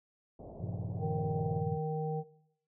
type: low-pass noise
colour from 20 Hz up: white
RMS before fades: -48 dBFS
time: 0.39-1.61 s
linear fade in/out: 5 ms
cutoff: 730 Hz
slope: 48 dB/octave
type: chord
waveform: sine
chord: G half-diminished seventh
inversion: none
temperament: equal with one note detuned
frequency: 98 / 116.54 / 135.97 / 174.61 Hz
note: G2 / Bb2 / Db3 / F3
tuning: 0 / 0 / -33 / 0 cents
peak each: -39 / -41 / -43 / -41 dBFS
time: 0.59-1.78 s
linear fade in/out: 20 ms
type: harmonic tone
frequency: 155.56 Hz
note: D#3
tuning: in tune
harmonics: 1 / 3 / 5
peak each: -34 / -36 / -40 dBFS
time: 0.99-2.24 s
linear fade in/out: 50 ms
effects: noise-tail reverb RT60 0.7 s tail -17 dB re dry